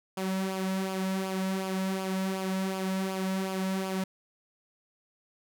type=tone with flanger; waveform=sawtooth; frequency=190 Hz; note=F#3; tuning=46 cents sharp; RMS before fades=-31 dBFS; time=0.17-4.04 s; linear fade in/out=5 ms; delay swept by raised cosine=0.5 to 2.8 ms; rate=2.7 Hz; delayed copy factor=-0.55; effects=none